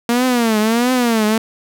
sawtooth tone with vibrato, 233.1 Hz, A#3, in tune, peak -9 dBFS, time 0.09-1.38 s, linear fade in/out 2 ms, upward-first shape triangle, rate 1.5 Hz, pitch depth 180 cents each way, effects none

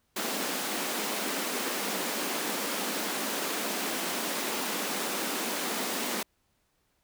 pink high-pass noise, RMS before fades -32 dBFS, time 0.16-6.23 s, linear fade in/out 5 ms, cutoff 200 Hz, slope 48 dB/octave, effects pink hiss -73 dBFS RMS until 7.03 s

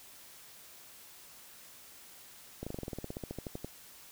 slowing click train, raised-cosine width 2 ms, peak -25 dBFS, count 18, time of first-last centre 2.63-3.646 s, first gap 36 ms, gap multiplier 1.06, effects white hiss -54 dBFS RMS until 4.11 s

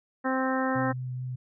harmonic tone, 261.6 Hz, C4, in tune, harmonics 1 / 2 / 3 / 4 / 5 / 6 / 7, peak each -28 / -31 / -33 / -34 / -35 / -36 / -36 dBFS, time 0.24-0.93 s, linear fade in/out 20 ms
sine tone with vibrato, 126.8 Hz, B2, 46 cents sharp, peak -31 dBFS, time 0.75-1.36 s, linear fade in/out 10 ms, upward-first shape triangle, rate 4.6 Hz, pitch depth 13 cents each way
effects none

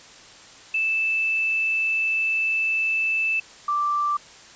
sine tone pair in turn, 2637 / 1174.6 Hz, E7 / D6, 0 / 0 cents, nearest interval octave + major second, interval 1400 cents, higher first, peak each -20 dBFS, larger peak neither, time 0.74-3.4 / 3.68-4.17 s, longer first, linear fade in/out 5 ms, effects white hiss -46 dBFS RMS until 4.55 s + resampled to 16000 Hz

